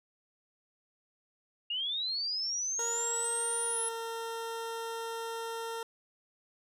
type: linear sweep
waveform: sine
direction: up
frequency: 2794 to 10280 Hz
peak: -31 dBFS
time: 1.7-3.89 s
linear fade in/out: 5 ms
type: tone with pitch glide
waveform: 20% pulse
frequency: 466.2 to 457.1 Hz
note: A#4 to A#4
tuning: 0 to -34 cents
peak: -31 dBFS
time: 2.79-5.83 s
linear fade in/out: 2 ms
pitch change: -34 cents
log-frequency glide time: 3.71-3.81 s
effects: resampled to 32000 Hz